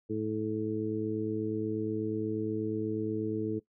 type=harmonic tone; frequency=108.3 Hz; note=A2; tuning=27 cents flat; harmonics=1 / 2 / 3 / 4; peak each=-39 / -37 / -33 / -34 dBFS; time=0.09-3.6 s; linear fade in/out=20 ms; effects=noise-tail reverb RT60 0.1 s tail -18 dB re dry